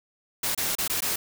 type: noise with dropouts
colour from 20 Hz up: white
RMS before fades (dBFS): -27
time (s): 0.43-1.16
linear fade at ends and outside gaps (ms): 5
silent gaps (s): 0.549-0.576 / 0.753-0.784 / 0.878-0.897 / 1.006-1.021
effects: none